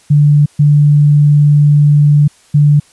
sine tone bursts at uneven times, 146.83 Hz, D3, in tune, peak -4 dBFS, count 3, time 0.1-0.46 / 0.59-2.28 / 2.54-2.8 s, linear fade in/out 10 ms, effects white hiss -47 dBFS RMS until 2.92 s + resampled to 24000 Hz

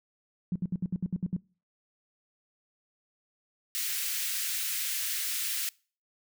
sine tone bursts, 180 Hz, F#3, 47 cents flat, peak -26 dBFS, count 9, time 0.52-1.365 s, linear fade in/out 2 ms, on 37 ms, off 64 ms
white high-pass noise, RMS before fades -32 dBFS, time 3.75-5.69 s, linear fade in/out 0 ms, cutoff 1700 Hz, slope 24 dB/octave
effects noise-tail reverb RT60 0.4 s tail -25 dB re dry

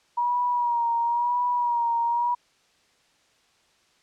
sine tone with vibrato, 955 Hz, A#5, 42 cents sharp, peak -21 dBFS, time 0.17-2.35 s, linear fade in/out 10 ms, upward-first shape sine, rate 0.98 Hz, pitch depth 41 cents each way, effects white hiss -63 dBFS RMS until 4.02 s + low-pass 6000 Hz 12 dB/octave

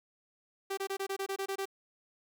sawtooth tone bursts, 389.9 Hz, G4, 9 cents flat, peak -29 dBFS, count 10, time 0.7-1.656 s, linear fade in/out 10 ms, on 74 ms, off 24 ms, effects 10-bit

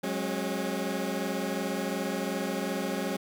20% pulse chord, F# suspended second, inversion none, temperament equal with one note detuned, 185 / 207.7 / 270.4 Hz, F#3 / G#3 / C#4, 0 / 0 / -43 cents, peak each -29 dBFS, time 0.03-3.17 s, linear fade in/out 10 ms, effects none

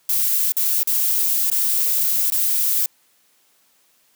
violet noise with dropouts, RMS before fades -19 dBFS, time 0.09-2.86 s, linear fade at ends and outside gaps 2 ms, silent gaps 0.521-0.567 / 0.832-0.873 / 1.501-1.515 / 2.302-2.321 s, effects white hiss -60 dBFS RMS until 4.15 s + high-pass 150 Hz 12 dB/octave

